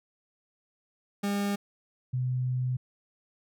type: tone pair in turn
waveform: 40% pulse / sine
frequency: 201.8 / 126.76 Hz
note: G#3 / B2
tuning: -49 / +46 cents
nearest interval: minor sixth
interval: 805 cents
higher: first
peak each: -26 dBFS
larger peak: neither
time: 1.23-1.56 / 2.13-2.77 s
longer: second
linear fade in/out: 10 ms
effects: none